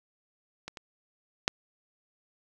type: clicks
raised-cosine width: 0.2 ms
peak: -21 / -24 / -6 dBFS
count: 3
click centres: 0.68 / 0.772 / 1.479 s
effects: none